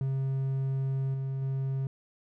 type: tone with level steps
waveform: triangle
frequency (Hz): 134.4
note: C3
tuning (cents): +47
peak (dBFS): -25 / -28 / -26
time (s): 0.01-1.87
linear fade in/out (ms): 2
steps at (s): 1.14 / 1.42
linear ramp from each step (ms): 2
effects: none